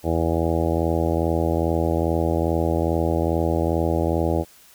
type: harmonic tone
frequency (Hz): 82.41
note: E2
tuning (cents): 0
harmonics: 1 / 2 / 3 / 4 / 5 / 6 / 7 / 8 / 9 / 10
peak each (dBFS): -24 / -28 / -30 / -25 / -29 / -28 / -28 / -33 / -32 / -33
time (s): 0.03-4.45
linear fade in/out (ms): 50
effects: white hiss -51 dBFS RMS until 4.74 s